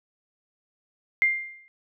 sine tone with exponential decay, 2100 Hz, C7, 6 cents sharp, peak -15 dBFS, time 1.22-1.68 s, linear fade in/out 0 ms, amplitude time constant 100 ms, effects none

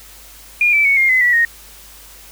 sine tone with pitch steps, 2424 / 2320 / 2220 / 2125 / 2034 / 1946.3 / 1862.7 Hz, D#7 / D7 / C#7 / C7 / C7 / B6 / A#6, -46 / -22 / +2 / +26 / -50 / -26 / -2 cents, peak -10 dBFS, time 0.61-1.45 s, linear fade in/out 2 ms, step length 120 ms, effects added 50 Hz sine -45 dBFS peak until 2.31 s + white hiss -41 dBFS RMS until 2.31 s

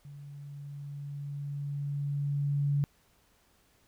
sine tone with level ramp, 142.7 Hz, D3, 49 cents flat, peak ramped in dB -44 to -24 dBFS, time 0.05-2.84 s, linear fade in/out 0 ms, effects pink hiss -67 dBFS RMS until 3.87 s

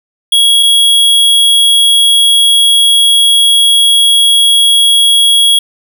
square tone pair in turn, 3320 / 3320 Hz, G#7 / G#7, -1 / -1 cents, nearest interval unison, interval 0 cents, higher neither, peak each -5 dBFS, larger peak neither, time 0.32-0.63 / 0.63-5.59 s, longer second, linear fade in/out 5 ms, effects none

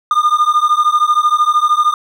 triangle beating tone pair, 1207 / 1220 Hz, D6 / D#6, +47 / -34 cents, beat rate 13 Hz, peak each -11 dBFS, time 0.11-1.94 s, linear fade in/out 2 ms, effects none

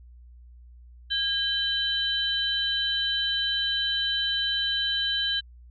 sine tone cluster, 1623 / 3081 / 3960 Hz, G#6 / G7 / B7, -40 / -31 / +4 cents, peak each -31 / -26 / -29 dBFS, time 1.1-5.41 s, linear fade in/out 20 ms, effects added 60 Hz sine -46 dBFS peak until 5.7 s

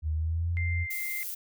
sine tone with pitch glide, 77.78 to 85.81 Hz, D#2 to F2, 0 to -30 cents, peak -26 dBFS, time 0.02-0.87 s, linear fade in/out 50 ms, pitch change +170 cents, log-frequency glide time 0.14-0.51 s
sine tone, 2093 Hz, C7, in tune, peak -33 dBFS, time 0.57-1.23 s, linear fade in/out 0 ms
violet noise, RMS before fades -36 dBFS, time 0.9-1.35 s, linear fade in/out 10 ms
effects none

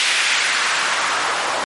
white noise with band-pass filter sweep, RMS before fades -19 dBFS, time 0-1.64 s, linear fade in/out 0 ms, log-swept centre 2400 to 870 Hz, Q 1.3, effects MP3 48 kbps

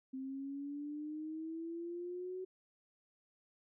sine exponential sweep, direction up, 261.6 to 374.8 Hz, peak -40 dBFS, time 0.13-2.45 s, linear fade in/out 10 ms, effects none

